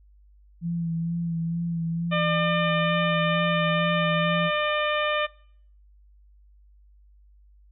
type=tone with vibrato; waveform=sine; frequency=167.7 Hz; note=E3; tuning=30 cents sharp; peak=-25 dBFS; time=0.61-4.51 s; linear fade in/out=50 ms; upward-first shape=sine; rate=2.2 Hz; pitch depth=27 cents each way
type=harmonic tone; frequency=601 Hz; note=D5; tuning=40 cents sharp; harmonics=1 / 2 / 3 / 4 / 5 / 6; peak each=-26 / -28 / -31 / -31 / -33 / -37 dBFS; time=2.11-5.27 s; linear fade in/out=20 ms
effects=noise-tail reverb RT60 0.6 s tail -22 dB re dry + added 50 Hz sine -52 dBFS peak until 7.71 s